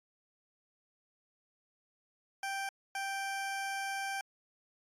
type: tone bursts at uneven times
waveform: 20% pulse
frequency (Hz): 784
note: G5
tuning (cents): 0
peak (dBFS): -30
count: 2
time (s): 2.43-2.69 / 2.95-4.21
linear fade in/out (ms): 2
effects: low-pass 12000 Hz 12 dB/octave + AAC 64 kbps